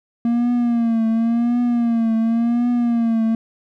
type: tone with vibrato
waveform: triangle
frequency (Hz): 233.1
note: A#3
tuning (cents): 0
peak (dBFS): -13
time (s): 0.25-3.35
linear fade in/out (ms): 2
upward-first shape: triangle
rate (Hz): 0.92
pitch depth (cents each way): 77
effects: none